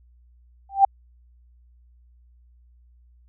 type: tone with exponential growth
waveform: sine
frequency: 786 Hz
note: G5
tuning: 4 cents sharp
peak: -7 dBFS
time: 0.69-0.85 s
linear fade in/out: 5 ms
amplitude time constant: 33 ms
effects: added 60 Hz sine -52 dBFS peak until 3.28 s